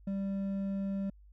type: tone with hard clipping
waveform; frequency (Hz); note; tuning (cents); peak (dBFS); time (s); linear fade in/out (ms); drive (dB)
sine; 196; G3; 0; -33; 0.07-1.1; 5; 5
effects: added 50 Hz sine -54 dBFS peak until 1.32 s